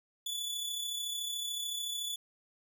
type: tone with amplitude modulation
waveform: sawtooth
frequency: 3453 Hz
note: A7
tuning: 33 cents flat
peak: -30 dBFS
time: 0.26-2.16 s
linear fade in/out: 5 ms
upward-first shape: sine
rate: 33.7 Hz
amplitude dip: 40%
effects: none